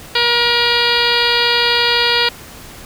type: harmonic tone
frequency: 476.1 Hz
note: A#4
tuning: 37 cents sharp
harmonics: 1 / 2 / 3 / 4 / 5 / 6 / 7 / 8 / 9 / 10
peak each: -21 / -21 / -21 / -21 / -21 / -21 / -21 / -21 / -21 / -21 dBFS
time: 0.15-2.29 s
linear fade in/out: 5 ms
effects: pink hiss -36 dBFS RMS until 2.85 s